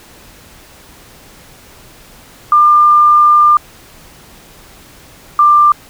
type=tone pair in turn; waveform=sine; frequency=1198 / 1187.7 Hz; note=D6 / D6; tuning=+34 / +19 cents; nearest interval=unison; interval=15 cents; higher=first; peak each=-4 dBFS; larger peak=neither; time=2.52-3.57 / 5.39-5.72 s; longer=first; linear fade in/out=2 ms; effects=pink hiss -40 dBFS RMS until 5.89 s